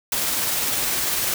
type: noise with tremolo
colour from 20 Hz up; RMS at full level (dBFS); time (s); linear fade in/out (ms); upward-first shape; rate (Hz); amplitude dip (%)
white; -22; 0.12-1.34; 2; sine; 20; 25
effects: none